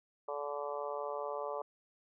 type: harmonic tone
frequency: 144.7 Hz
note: D3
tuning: 25 cents flat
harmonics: 3 / 4 / 5 / 6 / 7 / 8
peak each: -42 / -40 / -46 / -45 / -45 / -45 dBFS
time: 0.28-1.62 s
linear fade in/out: 5 ms
effects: none